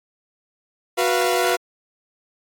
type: tone cluster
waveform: sawtooth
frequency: 366.8 / 488.1 / 688 Hz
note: F#4 / B4 / F5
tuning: -15 / -20 / -26 cents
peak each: -18 dBFS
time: 0.97-1.57 s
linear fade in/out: 20 ms
effects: AAC 64 kbps